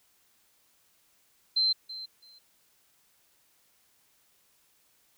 sine tone with echo, 4108 Hz, C8, 33 cents flat, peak -22 dBFS, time 1.56-1.73 s, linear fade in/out 10 ms, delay 330 ms, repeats 2, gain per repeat -15 dB, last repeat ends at 2.39 s, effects white hiss -67 dBFS RMS until 5.17 s

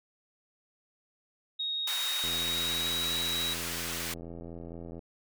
sine tone with pitch glide, 3751 to 3859 Hz, A#7 to B7, +10 to -41 cents, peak -30 dBFS, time 1.59-3.54 s, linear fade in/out 10 ms, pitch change +49 cents, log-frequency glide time 2.13-3.18 s
pink high-pass noise, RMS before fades -36 dBFS, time 1.87-4.14 s, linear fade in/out 5 ms, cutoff 1400 Hz, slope 12 dB/octave
click train, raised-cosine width 2 ms, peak -30 dBFS, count 233, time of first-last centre 2.24-4.992 s, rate 84.3 Hz
effects none

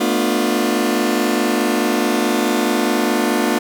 sawtooth chord, B half-diminished seventh, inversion third, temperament just, 222.2 / 246.9 / 296.3 / 355.6 Hz, A3 / B3 / D4 / F4, +17 / 0 / +15 / +31 cents, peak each -17 dBFS, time 0-3.59 s, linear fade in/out 10 ms, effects none

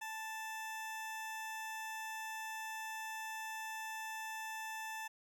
20% pulse tone, 880 Hz, A5, in tune, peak -37 dBFS, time 0.01-5.08 s, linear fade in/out 10 ms, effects none

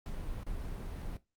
brown noise with dropouts, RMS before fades -39 dBFS, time 0.06-1.17 s, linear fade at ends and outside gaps 1 ms, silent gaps 0.433-0.465 s, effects noise-tail reverb RT60 0.2 s tail -17 dB re dry + Opus 48 kbps

